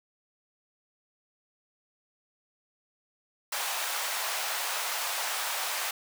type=high-pass noise; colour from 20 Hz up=pink; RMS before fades=-32 dBFS; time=3.52-5.91 s; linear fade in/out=5 ms; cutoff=700 Hz; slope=24 dB/octave; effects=none